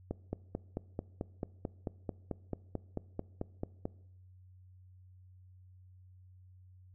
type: click train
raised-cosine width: 2 ms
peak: -22 dBFS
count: 18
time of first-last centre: 0.11-3.854 s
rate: 4.54 Hz
effects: noise-tail reverb RT60 0.8 s tail -21 dB re dry + added 92 Hz sine -55 dBFS peak until 6.94 s